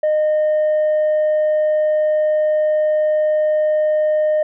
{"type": "tone", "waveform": "sine", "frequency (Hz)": 613, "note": "D#5", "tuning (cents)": -26, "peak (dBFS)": -11, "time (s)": [0.03, 4.43], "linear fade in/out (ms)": 5, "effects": ["tanh soft clip ceiling -12 dBFS"]}